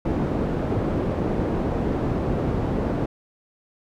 white low-pass noise, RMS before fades -24 dBFS, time 0.05-3.06 s, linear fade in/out 5 ms, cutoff 380 Hz, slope 12 dB/octave, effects none

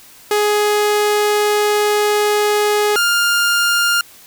sawtooth tone pair in turn, 417.5 / 1404.3 Hz, G#4 / F6, +9 / +9 cents, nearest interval octave + major sixth, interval 2100 cents, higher second, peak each -9 dBFS, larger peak neither, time 0.31-2.96 / 2.96-4.01 s, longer first, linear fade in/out 2 ms, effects white hiss -43 dBFS RMS until 4.26 s

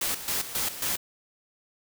white noise with tremolo, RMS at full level -28 dBFS, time 0.01-0.97 s, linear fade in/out 5 ms, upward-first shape square, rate 3.7 Hz, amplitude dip 70%, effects none

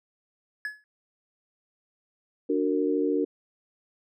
triangle tone with exponential decay, 1700 Hz, G#6, 40 cents sharp, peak -25 dBFS, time 0.65-0.84 s, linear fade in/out 1 ms, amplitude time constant 41 ms
sine chord, D augmented, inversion none, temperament just, 293.7 / 367.1 / 458.9 Hz, D4 / F#4 / A#4, 0 / -14 / -27 cents, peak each -26 / -28 / -27 dBFS, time 2.49-3.25 s, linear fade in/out 10 ms
effects none

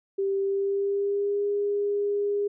sine tone with pitch glide, 392 to 407.5 Hz, G4 to G#4, 0 to -33 cents, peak -23 dBFS, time 0.18-2.48 s, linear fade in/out 10 ms, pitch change +67 cents, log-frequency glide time 0.4-1.46 s, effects none

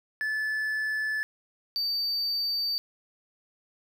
triangle tone pair in turn, 1736 / 4611 Hz, A6 / D8, -24 / -33 cents, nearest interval octave + perfect fourth, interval 1691 cents, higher second, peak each -25 dBFS, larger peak neither, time 0.21-1.23 / 1.76-2.78 s, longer neither, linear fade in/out 0 ms, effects none

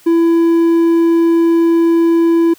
triangle tone, 334 Hz, E4, 23 cents sharp, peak -6 dBFS, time 0.06-2.54 s, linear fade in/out 10 ms, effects white hiss -46 dBFS RMS until 2.58 s + high-pass 80 Hz 12 dB/octave

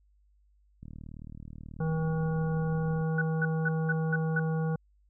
click train, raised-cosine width 5 ms, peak -32 dBFS, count 85, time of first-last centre 0.83-3.012 s, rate 38.5 Hz
harmonic tone, 160 Hz, D#3, 49 cents sharp, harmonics 1 / 3 / 5 / 7 / 9, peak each -27 / -36 / -42 / -47 / -45 dBFS, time 1.8-4.76 s, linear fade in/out 5 ms
sine tone bursts, 1480 Hz, F#6, in tune, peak -26 dBFS, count 6, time 3.18-4.396 s, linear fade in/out 5 ms, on 36 ms, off 200 ms
effects added 50 Hz sine -62 dBFS peak until 5.09 s

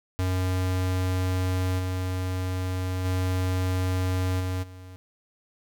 square tone with level steps, 92.3 Hz, F#2, 4 cents flat, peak -24 / -27 / -24 / -27 / -42 dBFS, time 0.19-4.96 s, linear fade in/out 0 ms, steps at 1.78 / 3.04 / 4.39 / 4.62 s, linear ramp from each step 20 ms, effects none

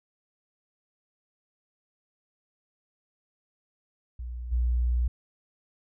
sine tone with level steps, 60.4 Hz, B1, 38 cents flat, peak -33 / -22 dBFS, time 4.19-5.08 s, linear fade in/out 5 ms, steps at 4.51 s, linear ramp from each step 20 ms, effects none

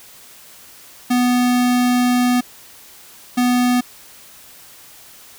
square tone bursts at uneven times, 246.9 Hz, B3, in tune, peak -14 dBFS, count 2, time 1.1-2.41 / 3.37-3.81 s, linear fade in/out 10 ms, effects white hiss -43 dBFS RMS until 5.38 s

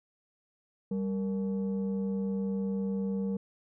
sine tone pair together, 196.01 / 466.2 Hz, G3 / A#4, 0 / 0 cents, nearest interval octave + minor third, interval 1500 cents, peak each -28 / -35 dBFS, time 0.91-3.37 s, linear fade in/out 5 ms, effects tanh soft clip ceiling -25 dBFS

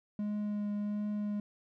triangle tone with vibrato, 207.6 Hz, G#3, in tune, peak -30 dBFS, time 0.19-1.4 s, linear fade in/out 2 ms, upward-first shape triangle, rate 1.4 Hz, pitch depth 13 cents each way, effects none

